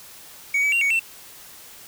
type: tone with pitch steps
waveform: triangle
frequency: 2244 / 2286 / 2758 / 2235 / 2690 Hz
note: C#7 / D7 / F7 / C#7 / E7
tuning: +21 / -47 / -22 / +14 / +34 cents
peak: -16 dBFS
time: 0.54-0.995 s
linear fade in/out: 5 ms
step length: 91 ms
effects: white hiss -44 dBFS RMS until 1.87 s